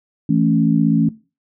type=chord; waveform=sine; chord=A major; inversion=second; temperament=equal; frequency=164.81 / 220 / 277.2 Hz; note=E3 / A3 / C#4; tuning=0 / 0 / 0 cents; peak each=-17 dBFS; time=0.29-1.09 s; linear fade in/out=5 ms; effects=noise-tail reverb RT60 0.3 s tail -18 dB re dry